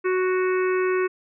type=harmonic tone; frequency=370.2 Hz; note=F#4; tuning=1 cent sharp; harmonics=1 / 3 / 4 / 5 / 6 / 7; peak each=-20 / -30 / -32 / -34 / -36 / -37 dBFS; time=0.04-1.08 s; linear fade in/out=20 ms; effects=none